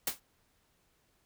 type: noise with exponential decay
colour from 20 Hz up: white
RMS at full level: -27 dBFS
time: 0.07-0.2 s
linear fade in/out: 5 ms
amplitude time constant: 27 ms
effects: pink hiss -72 dBFS RMS until 1.25 s